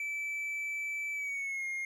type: tone with pitch glide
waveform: triangle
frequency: 2315 to 2135 Hz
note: D7 to C7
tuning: -25 to +34 cents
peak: -32 dBFS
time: 0-1.85 s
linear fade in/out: 2 ms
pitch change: -141 cents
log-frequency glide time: 1.13-1.66 s
effects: none